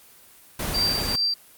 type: noise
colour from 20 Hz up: pink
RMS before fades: -28 dBFS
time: 0.59-1.16 s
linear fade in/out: 5 ms
type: tone with tremolo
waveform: sine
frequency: 4699 Hz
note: D8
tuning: in tune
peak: -19 dBFS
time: 0.74-1.34 s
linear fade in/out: 5 ms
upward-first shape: triangle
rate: 2.5 Hz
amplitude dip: 70%
effects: white hiss -51 dBFS RMS until 1.57 s + Opus 24 kbps